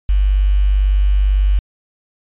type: tone with quantisation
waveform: sine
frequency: 49 Hz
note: G1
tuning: in tune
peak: -10 dBFS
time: 0.09-1.59 s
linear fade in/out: 0 ms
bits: 6
effects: resampled to 8000 Hz